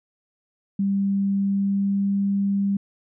sine tone with pitch glide, 197.5 to 198.64 Hz, G3 to G3, +13 to +23 cents, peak -19 dBFS, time 0.79-2.77 s, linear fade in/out 5 ms, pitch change +10 cents, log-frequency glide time 1.4-2.17 s, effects none

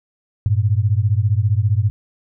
sine beating tone pair, 98 / 113 Hz, G2 / A2, 0 / +47 cents, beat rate 15 Hz, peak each -16 / -17 dBFS, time 0.46-1.9 s, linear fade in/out 0 ms, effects none

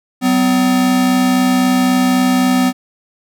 square tone pair together, 189.69 / 253.5 Hz, F#3 / B3, +43 / +45 cents, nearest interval perfect fourth, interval 502 cents, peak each -19 / -12 dBFS, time 0.21-2.73 s, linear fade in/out 50 ms, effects none

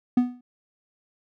triangle tone with exponential decay, 246.9 Hz, B3, in tune, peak -11 dBFS, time 0.17-0.41 s, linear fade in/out 5 ms, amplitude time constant 52 ms, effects none

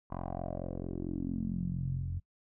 10% pulse tone with low-pass filter sweep, 44.5 Hz, F1, 33 cents sharp, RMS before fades -36 dBFS, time 0.1-2.2 s, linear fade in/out 20 ms, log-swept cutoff 990 to 96 Hz, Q 4.5, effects noise-tail reverb RT60 0.1 s tail -21 dB re dry

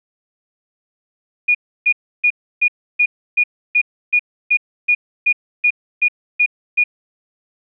sine tone bursts, 2445 Hz, D#7, 31 cents flat, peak -10 dBFS, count 15, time 1.48-6.84 s, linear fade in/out 10 ms, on 68 ms, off 310 ms, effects none

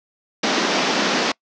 pink band-pass noise, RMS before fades -20 dBFS, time 0.43-1.32 s, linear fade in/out 5 ms, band 190 to 6100 Hz, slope 48 dB/octave, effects noise-tail reverb RT60 0.1 s tail -25 dB re dry

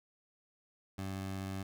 20% pulse tone, 96 Hz, G2, 36 cents flat, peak -33 dBFS, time 0.98-1.63 s, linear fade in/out 5 ms, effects none

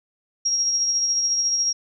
sine tone with tremolo, 5610 Hz, F8, 7 cents sharp, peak -17 dBFS, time 0.45-1.73 s, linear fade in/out 10 ms, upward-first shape triangle, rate 14 Hz, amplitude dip 40%, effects none

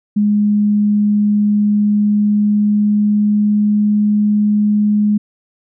sine tone with pitch glide, 207.7 to 208.9 Hz, G#3 to G#3, 0 to +10 cents, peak -10 dBFS, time 0.16-5.18 s, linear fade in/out 10 ms, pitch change +10 cents, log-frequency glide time 1.73-3.93 s, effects none

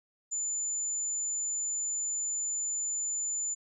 sine tone, 7040 Hz, A8, in tune, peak -30 dBFS, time 0.31-3.55 s, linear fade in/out 20 ms, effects none

